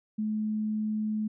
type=tone; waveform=sine; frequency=214.7 Hz; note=A3; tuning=42 cents flat; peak=-27 dBFS; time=0.18-1.28 s; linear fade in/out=10 ms; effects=none